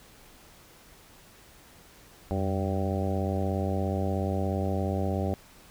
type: harmonic tone with a mistuned harmonic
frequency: 96.9 Hz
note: G2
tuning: 20 cents flat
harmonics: 1 / 2 / 3 / 4 / 5 / 6 / 7 / 8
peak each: -29 / -32 / -36 / -36 / -38 / -36 / -39 / -38 dBFS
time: 2.31-5.34 s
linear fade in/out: 0 ms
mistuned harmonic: 1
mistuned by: -150 cents
effects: pink hiss -54 dBFS RMS until 5.7 s